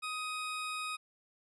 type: tone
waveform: 20% pulse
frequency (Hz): 1253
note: D#6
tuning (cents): +12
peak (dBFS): -31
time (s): 0.02-0.97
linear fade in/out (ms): 20
effects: resampled to 24000 Hz